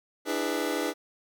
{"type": "chord", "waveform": "sawtooth", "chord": "E dominant seventh", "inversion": "third", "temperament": "just", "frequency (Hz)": [296.7, 329.6, 412, 494.4], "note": ["D4", "E4", "G#4", "B4"], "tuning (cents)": [18, 0, -14, 2], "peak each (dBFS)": [-28, -29, -29, -29], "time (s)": [0.25, 0.94], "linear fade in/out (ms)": 50, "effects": []}